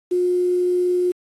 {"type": "tone with quantisation", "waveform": "sine", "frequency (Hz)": 358.8, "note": "F4", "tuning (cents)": 47, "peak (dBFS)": -16, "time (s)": [0.11, 1.12], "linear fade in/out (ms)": 10, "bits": 7, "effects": ["AAC 32 kbps"]}